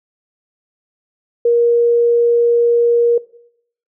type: tone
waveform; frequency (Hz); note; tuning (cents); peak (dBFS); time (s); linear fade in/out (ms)
sine; 472.4; A#4; +23; -9; 1.45-3.18; 5
effects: noise-tail reverb RT60 0.7 s tail -20 dB re dry